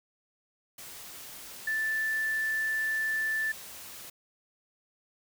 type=tone in noise; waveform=sine; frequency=1760 Hz; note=A6; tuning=in tune; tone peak=-27 dBFS; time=1.67-3.52 s; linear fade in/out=5 ms; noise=white; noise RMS=-45 dBFS; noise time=0.78-4.1 s; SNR=+15 dB; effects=none